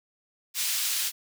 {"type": "high-pass noise", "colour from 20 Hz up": "pink", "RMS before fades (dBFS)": -28, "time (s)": [0.54, 1.12], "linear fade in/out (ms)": 50, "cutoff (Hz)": 3300, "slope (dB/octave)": 12, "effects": []}